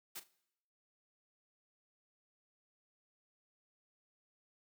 white noise with echo, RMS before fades -45 dBFS, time 0.15-0.2 s, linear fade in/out 10 ms, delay 40 ms, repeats 2, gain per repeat -15 dB, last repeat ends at 0.28 s, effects noise-tail reverb RT60 0.8 s tail -20 dB re dry + high-pass 200 Hz 12 dB/octave

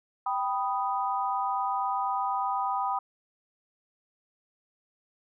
sine chord, G augmented, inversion none, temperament equal, 784 / 987.8 / 1244.5 Hz, G5 / B5 / D#6, 0 / 0 / 0 cents, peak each -30 / -30 / -32 dBFS, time 0.26-2.99 s, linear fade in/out 5 ms, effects none

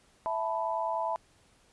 sine chord, E suspended fourth, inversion none, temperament just, 659.3 / 879 / 988.9 Hz, E5 / A5 / B5, 0 / -2 / +2 cents, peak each -33 dBFS, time 0.26-1.16 s, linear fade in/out 0 ms, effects pink hiss -64 dBFS RMS until 1.72 s + resampled to 24000 Hz

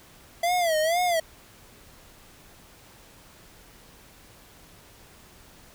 square tone with vibrato, 668 Hz, E5, 23 cents sharp, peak -22 dBFS, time 0.43-1.2 s, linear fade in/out 5 ms, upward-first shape sine, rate 2.1 Hz, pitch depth 140 cents each way, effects pink hiss -52 dBFS RMS until 5.74 s

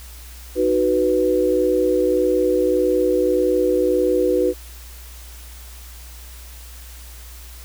sine chord, B major, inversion first, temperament just, 308.7 / 370.4 / 493.9 Hz, D#4 / F#4 / B4, -14 / +2 / 0 cents, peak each -22 / -19 / -18 dBFS, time 0.55-4.54 s, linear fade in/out 50 ms, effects added 60 Hz sine -37 dBFS peak until 7.64 s + white hiss -43 dBFS RMS until 7.64 s

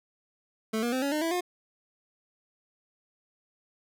25% pulse tone with pitch steps, 220 / 238.5 / 258.6 / 280.4 / 304 / 329.6 / 357.4 Hz, A3 / A#3 / C4 / C#4 / D#4 / E4 / F4, 0 / +40 / -20 / +20 / -40 / 0 / +40 cents, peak -23 dBFS, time 0.73-1.409 s, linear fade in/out 10 ms, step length 97 ms, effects none

